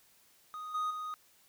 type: tone with level steps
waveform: triangle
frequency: 1244.5 Hz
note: D#6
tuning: in tune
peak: -38 / -29 / -35 dBFS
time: 0.54-1.14 s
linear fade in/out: 0 ms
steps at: 0.74 / 0.9 s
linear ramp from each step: 10 ms
effects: white hiss -65 dBFS RMS until 1.48 s